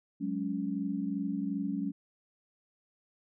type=chord; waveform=sine; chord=F# suspended second; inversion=none; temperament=equal with one note detuned; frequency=185 / 207.7 / 279.9 Hz; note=F#3 / G#3 / C#4; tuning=0 / 0 / +17 cents; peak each=-36 / -35 / -34 dBFS; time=0.2-1.92 s; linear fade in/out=20 ms; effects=none